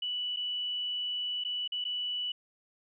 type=tone with dropouts; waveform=sine; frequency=2960 Hz; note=F#7; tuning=in tune; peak=-31 dBFS; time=0.02-2.32 s; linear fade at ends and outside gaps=5 ms; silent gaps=0.363-0.369 / 1.439-1.448 / 1.677-1.72 / 1.842-1.85 s; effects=none